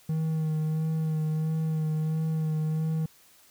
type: tone with vibrato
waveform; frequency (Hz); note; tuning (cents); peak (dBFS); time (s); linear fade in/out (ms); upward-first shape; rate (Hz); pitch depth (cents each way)
triangle; 157.4; D#3; +20; -23; 0.09-3.06; 5; sine; 1.5; 22
effects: white hiss -58 dBFS RMS until 3.5 s